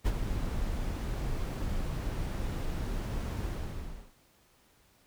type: noise with ADSR envelope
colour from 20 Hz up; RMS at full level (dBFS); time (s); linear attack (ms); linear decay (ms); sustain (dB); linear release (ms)
brown; -25; 0.04-4.14; 31; 41; -8; 700
effects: pink hiss -65 dBFS RMS until 5.06 s